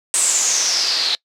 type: noise with low-pass filter sweep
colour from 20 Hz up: white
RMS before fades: -18 dBFS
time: 0.14-1.15 s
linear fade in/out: 0 ms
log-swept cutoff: 8500 to 4000 Hz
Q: 6.9
effects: noise-tail reverb RT60 0.1 s tail -24 dB re dry + high-pass 400 Hz 12 dB/octave